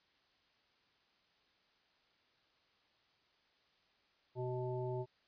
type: harmonic tone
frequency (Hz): 125.7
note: B2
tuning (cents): +31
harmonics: 1 / 3 / 5 / 7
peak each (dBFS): -40 / -40 / -46 / -48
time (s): 4.35-5.06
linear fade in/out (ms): 50
effects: white hiss -73 dBFS RMS until 5.27 s + resampled to 11025 Hz